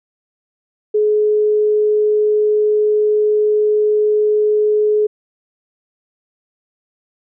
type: tone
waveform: sine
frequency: 423.3 Hz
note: G#4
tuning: 33 cents sharp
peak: -11 dBFS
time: 0.94-5.07 s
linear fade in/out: 10 ms
effects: none